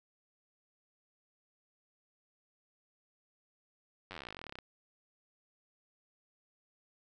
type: slowing click train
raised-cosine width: 0.3 ms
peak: -28 dBFS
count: 26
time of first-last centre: 4.11-4.587 s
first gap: 10 ms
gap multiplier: 1.05
effects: none